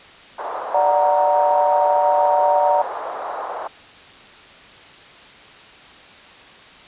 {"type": "band-pass noise", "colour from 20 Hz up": "pink", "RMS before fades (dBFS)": -28, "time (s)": [0.38, 3.68], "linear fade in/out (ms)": 10, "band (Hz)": [600, 1100], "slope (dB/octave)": 24}
{"type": "chord", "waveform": "sine", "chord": "D augmented", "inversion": "none", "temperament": "equal", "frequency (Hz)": [587.3, 740, 932.3], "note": ["D5", "F#5", "A#5"], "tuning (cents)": [0, 0, 0], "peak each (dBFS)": -18, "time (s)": [0.74, 2.82], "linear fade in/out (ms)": 5}
{"effects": ["white hiss -43 dBFS RMS until 6.87 s", "resampled to 8000 Hz"]}